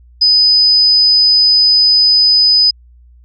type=tone; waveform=sine; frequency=5000 Hz; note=D#8; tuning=8 cents sharp; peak=-6 dBFS; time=0.21-2.71 s; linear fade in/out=10 ms; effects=added 60 Hz sine -40 dBFS peak until 3.24 s